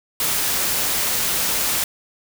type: noise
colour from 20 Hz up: white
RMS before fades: -21 dBFS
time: 0.2-1.84 s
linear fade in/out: 2 ms
effects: none